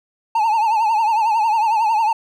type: tone with vibrato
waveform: triangle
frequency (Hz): 880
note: A5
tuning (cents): 0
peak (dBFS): -12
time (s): 0.35-2.13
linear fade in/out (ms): 5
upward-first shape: triangle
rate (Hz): 11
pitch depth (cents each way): 110
effects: none